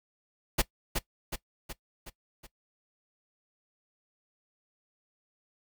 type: noise with echo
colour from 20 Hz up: pink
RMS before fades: -24 dBFS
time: 0.58-0.62 s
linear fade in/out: 10 ms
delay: 370 ms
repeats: 5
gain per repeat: -5 dB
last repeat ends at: 2.47 s
effects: noise-tail reverb RT60 0.1 s tail -19 dB re dry